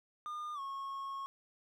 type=tone with pitch glide; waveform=triangle; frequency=1213 to 1093.2 Hz; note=D#6 to C#6; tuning=-44 to -24 cents; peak=-37 dBFS; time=0.26-1.26 s; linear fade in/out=0 ms; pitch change=-180 cents; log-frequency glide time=0.54-0.6 s; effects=none